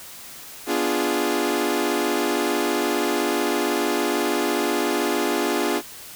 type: chord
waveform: sawtooth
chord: B diminished seventh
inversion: none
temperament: equal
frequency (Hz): 246.9 / 293.7 / 349.2 / 415.3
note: B3 / D4 / F4 / Ab4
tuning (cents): 0 / 0 / 0 / 0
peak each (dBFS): -25 / -22 / -21 / -22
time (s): 0.66-5.82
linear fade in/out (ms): 50
effects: white hiss -40 dBFS RMS until 6.15 s

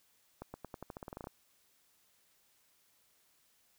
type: accelerating click train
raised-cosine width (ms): 1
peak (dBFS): -29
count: 14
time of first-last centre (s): 0.42-1.271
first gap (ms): 120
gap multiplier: 0.89
effects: white hiss -71 dBFS RMS until 3.78 s

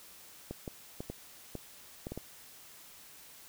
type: clicks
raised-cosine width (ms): 2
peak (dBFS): -25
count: 8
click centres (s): 0.51 / 0.678 / 1.005 / 1.1 / 1.553 / 2.069 / 2.12 / 2.176
effects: white hiss -54 dBFS RMS until 3.48 s

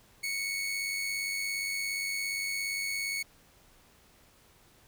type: tone with amplitude modulation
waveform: sawtooth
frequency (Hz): 2213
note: C#7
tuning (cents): -3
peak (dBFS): -26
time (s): 0.23-3.23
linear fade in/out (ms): 10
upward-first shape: sine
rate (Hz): 97.3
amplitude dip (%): 40
effects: pink hiss -61 dBFS RMS until 4.87 s

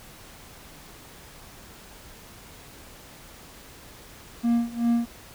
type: tone with tremolo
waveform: triangle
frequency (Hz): 235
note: A#3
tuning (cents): +14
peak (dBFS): -16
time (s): 4.43-5.06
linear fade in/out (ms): 20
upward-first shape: sine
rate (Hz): 2.6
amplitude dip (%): 90
effects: pink hiss -47 dBFS RMS until 5.34 s

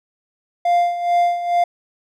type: tone with tremolo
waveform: triangle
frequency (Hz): 698.5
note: F5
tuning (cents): 0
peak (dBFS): -10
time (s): 0.65-1.64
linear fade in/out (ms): 5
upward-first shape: sine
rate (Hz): 2.3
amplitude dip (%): 70
effects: none

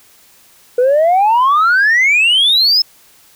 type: exponential sweep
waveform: sine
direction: up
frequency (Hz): 480 to 5270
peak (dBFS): -6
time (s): 0.78-2.82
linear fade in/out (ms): 5
effects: tanh soft clip ceiling -6 dBFS + white hiss -47 dBFS RMS until 3.35 s

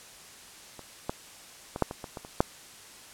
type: clicks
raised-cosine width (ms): 1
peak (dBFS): -29 / -15 / -19 / -8 / -21 / -23 / -23 / -28 / -6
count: 9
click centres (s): 0.793 / 1.095 / 1.761 / 1.823 / 1.911 / 2.042 / 2.172 / 2.249 / 2.405
effects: white hiss -49 dBFS RMS until 3.13 s + low-pass 10000 Hz 12 dB/octave

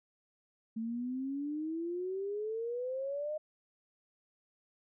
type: exponential sweep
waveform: sine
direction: up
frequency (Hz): 220.6 to 620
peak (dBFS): -34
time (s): 0.76-3.38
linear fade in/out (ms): 10
effects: none

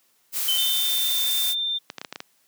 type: noise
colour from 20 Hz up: blue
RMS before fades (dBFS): -26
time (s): 0.32-1.55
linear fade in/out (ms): 50
type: tone with exponential decay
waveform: sine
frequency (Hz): 3066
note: G7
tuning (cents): -39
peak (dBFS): -19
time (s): 0.48-1.4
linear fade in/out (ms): 5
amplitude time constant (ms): 200
type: tone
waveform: sine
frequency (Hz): 3588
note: A7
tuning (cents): +33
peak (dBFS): -23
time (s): 0.57-1.79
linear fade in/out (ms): 20
type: clicks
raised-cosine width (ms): 0.2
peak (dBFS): -15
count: 7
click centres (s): 1.901 / 1.983 / 2.015 / 2.048 / 2.126 / 2.159 / 2.204
effects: white hiss -64 dBFS RMS until 2.47 s + high-pass 150 Hz 12 dB/octave

